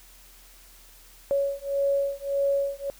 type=beating tone pair; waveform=sine; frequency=557 / 558.7 Hz; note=C#5 / C#5; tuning=+8 / +13 cents; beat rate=1.7 Hz; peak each=-26 dBFS; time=1.31-2.9 s; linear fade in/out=0 ms; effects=added 40 Hz sine -53 dBFS peak until 2.99 s + white hiss -53 dBFS RMS until 2.99 s